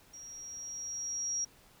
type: tone with level ramp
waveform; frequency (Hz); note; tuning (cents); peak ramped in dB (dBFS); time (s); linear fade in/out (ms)
sine; 5660; F8; +22; -46 to -30; 0.13-1.45; 10
effects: pink hiss -61 dBFS RMS until 1.8 s